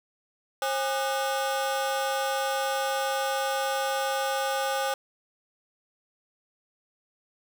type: ring-modulated tone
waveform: 30% pulse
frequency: 677 Hz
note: E5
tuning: 46 cents sharp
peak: -20 dBFS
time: 0.62-4.94 s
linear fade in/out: 2 ms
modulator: 140 Hz
effects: none